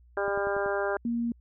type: harmonic tone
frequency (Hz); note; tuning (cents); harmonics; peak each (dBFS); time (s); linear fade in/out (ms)
200; G3; +35; 2 / 3 / 4 / 5 / 6 / 7 / 8; -30 / -31 / -35 / -38 / -39 / -36 / -36; 0.17-0.97; 2
type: click train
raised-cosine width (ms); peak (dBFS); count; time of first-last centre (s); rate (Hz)
2; -28; 5; 0.28-0.661; 10.5
type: tone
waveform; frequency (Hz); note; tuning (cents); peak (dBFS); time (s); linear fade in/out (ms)
sine; 234.9; A#3; +13; -26; 1.05-1.32; 2
effects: added 60 Hz sine -54 dBFS peak until 1.4 s